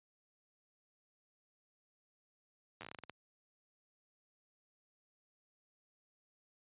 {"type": "slowing click train", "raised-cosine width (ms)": 0.3, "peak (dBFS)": -30, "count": 11, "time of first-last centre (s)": [2.81, 3.097], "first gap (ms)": 10, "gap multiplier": 1.22, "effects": ["high-pass 80 Hz 12 dB/octave", "resampled to 8000 Hz"]}